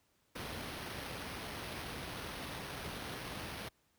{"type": "noise with sample-and-hold", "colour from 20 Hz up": "pink", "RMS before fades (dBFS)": -43, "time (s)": [0.35, 3.69], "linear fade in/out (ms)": 10, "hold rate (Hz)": 7350, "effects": ["pink hiss -74 dBFS RMS until 3.98 s", "high-pass 60 Hz 12 dB/octave"]}